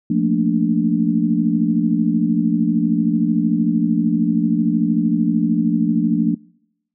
sine chord, Bb major seventh, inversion second, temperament equal, 174.61 / 220 / 233.1 / 293.7 Hz, F3 / A3 / Bb3 / D4, 0 / 0 / 0 / 0 cents, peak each -20 dBFS, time 0.1-6.35 s, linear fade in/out 5 ms, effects noise-tail reverb RT60 0.8 s tail -26 dB re dry

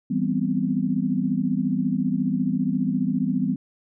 sine chord, C major seventh, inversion first, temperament equal, 164.81 / 196 / 246.9 / 261.6 Hz, E3 / G3 / B3 / C4, 0 / 0 / 0 / 0 cents, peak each -28 / -25 / -25 / -27 dBFS, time 0.1-3.56 s, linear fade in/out 10 ms, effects none

